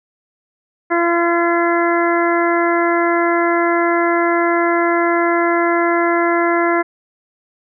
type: harmonic tone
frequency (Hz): 341.5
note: F4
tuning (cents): -39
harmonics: 1 / 2 / 3 / 4 / 5 / 6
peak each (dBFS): -16 / -19 / -21 / -22 / -23 / -24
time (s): 0.9-6.83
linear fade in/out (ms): 20
effects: none